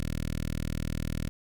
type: tone with notch filter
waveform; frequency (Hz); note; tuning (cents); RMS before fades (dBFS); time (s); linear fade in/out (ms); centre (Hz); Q
10% pulse; 40.02; D#1; +50; -32; 0-1.29; 0; 850; 0.6
effects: none